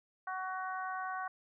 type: harmonic tone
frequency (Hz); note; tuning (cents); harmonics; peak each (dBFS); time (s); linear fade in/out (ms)
374.2; F#4; +20; 2 / 3 / 4 / 5; -40 / -40 / -42 / -50; 0.27-1.28; 5
effects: none